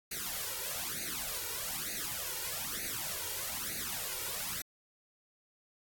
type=noise with flanger; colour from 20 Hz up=white; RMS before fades=-38 dBFS; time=0.11-4.62 s; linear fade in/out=5 ms; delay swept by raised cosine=0.46 to 2.16 ms; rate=1.1 Hz; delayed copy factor=+0.95; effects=AAC 64 kbps